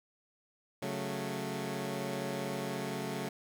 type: chord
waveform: 15% pulse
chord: F# minor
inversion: second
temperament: equal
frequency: 138.59 / 185 / 220 Hz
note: C#3 / F#3 / A3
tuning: 0 / 0 / 0 cents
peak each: -33 dBFS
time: 0.82-3.29 s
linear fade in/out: 5 ms
effects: none